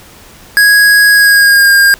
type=tone with pitch glide; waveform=square; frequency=1658 to 1611.7 Hz; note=G#6 to G6; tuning=-3 to +48 cents; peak=-4 dBFS; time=0.57-1.94 s; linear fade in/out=0 ms; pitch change=-49 cents; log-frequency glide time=1.12-1.71 s; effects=pink hiss -37 dBFS RMS until 1.99 s